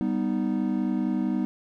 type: chord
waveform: triangle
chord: G augmented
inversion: none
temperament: equal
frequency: 196 / 246.9 / 311.1 Hz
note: G3 / B3 / D#4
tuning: 0 / 0 / 0 cents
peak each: -26 / -25 / -27 dBFS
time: 0.01-1.45 s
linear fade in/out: 0 ms
effects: none